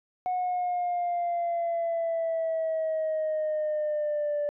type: exponential sweep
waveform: sine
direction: down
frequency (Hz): 733 to 584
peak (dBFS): -24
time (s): 0.26-4.49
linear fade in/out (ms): 0
effects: tanh soft clip ceiling -23 dBFS